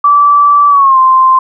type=tone with pitch glide; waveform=sine; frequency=1159 to 1044.5 Hz; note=D6 to C6; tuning=-23 to -3 cents; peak=-3 dBFS; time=0.04-1.39 s; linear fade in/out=5 ms; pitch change=-180 cents; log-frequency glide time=0.69-0.98 s; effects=none